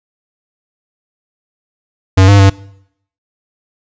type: tone with pitch steps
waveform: square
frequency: 95 / 100.4 / 97.6 Hz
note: F#2 / G2 / G2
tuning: +46 / +42 / -7 cents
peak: -4 dBFS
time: 2.17-2.5 s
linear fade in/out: 10 ms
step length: 110 ms
effects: noise-tail reverb RT60 0.7 s tail -21 dB re dry + resampled to 16000 Hz